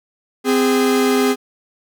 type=tone pair together; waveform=45% pulse; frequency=258.2 / 409.9 Hz; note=C4 / G#4; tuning=-23 / -23 cents; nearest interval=minor sixth; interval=800 cents; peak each=-16 dBFS; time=0.44-1.36 s; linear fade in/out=50 ms; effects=none